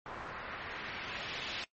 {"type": "noise with low-pass filter sweep", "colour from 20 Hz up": "white", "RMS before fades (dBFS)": -42, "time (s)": [0.06, 1.64], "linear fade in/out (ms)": 0, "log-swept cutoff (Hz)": [1200, 3600], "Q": 1.4, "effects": ["noise-tail reverb RT60 0.1 s tail -19 dB re dry", "MP3 32 kbps"]}